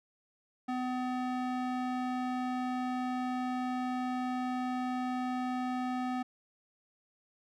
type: tone with band-pass filter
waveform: square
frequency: 252.4 Hz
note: B3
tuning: 38 cents sharp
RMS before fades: -34 dBFS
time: 0.68-6.23 s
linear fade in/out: 10 ms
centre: 710 Hz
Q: 0.69
effects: none